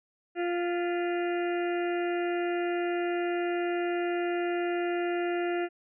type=harmonic tone with a mistuned harmonic; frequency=349.2 Hz; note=F4; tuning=in tune; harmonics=1 / 2 / 4 / 5 / 6 / 7 / 8; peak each=-28 / -34 / -40 / -42 / -44 / -45 / -46 dBFS; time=0.35-5.69 s; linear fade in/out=50 ms; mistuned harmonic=6; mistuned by=-50 cents; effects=none